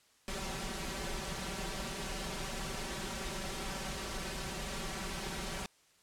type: noise with comb filter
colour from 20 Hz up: pink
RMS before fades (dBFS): -39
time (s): 0.28-5.66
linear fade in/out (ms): 0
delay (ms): 5.2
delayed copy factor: +0.85
effects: white hiss -67 dBFS RMS until 6.02 s + low-pass 9000 Hz 12 dB/octave